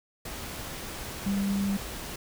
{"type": "tone in noise", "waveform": "sine", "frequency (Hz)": 198.3, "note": "G3", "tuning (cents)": 20, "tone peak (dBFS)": -25, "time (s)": [1.26, 1.77], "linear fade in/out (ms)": 5, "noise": "pink", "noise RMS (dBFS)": -38, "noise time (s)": [0.25, 2.16], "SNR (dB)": 10, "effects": []}